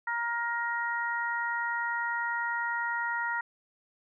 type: harmonic tone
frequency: 470 Hz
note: A#4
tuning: 14 cents sharp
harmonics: 2 / 3 / 4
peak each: -33 / -33 / -33 dBFS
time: 0.07-3.41 s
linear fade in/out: 5 ms
effects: none